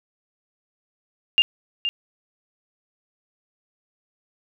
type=tone with echo; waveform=sine; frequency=2804 Hz; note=F7; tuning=6 cents sharp; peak=-12 dBFS; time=1.38-1.42 s; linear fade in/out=0 ms; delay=470 ms; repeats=1; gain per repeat=-9 dB; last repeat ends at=1.89 s; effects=none